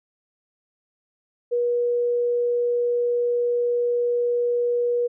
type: tone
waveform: sine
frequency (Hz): 481.7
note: B4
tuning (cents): -43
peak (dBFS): -19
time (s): 1.51-5.08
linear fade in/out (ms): 20
effects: none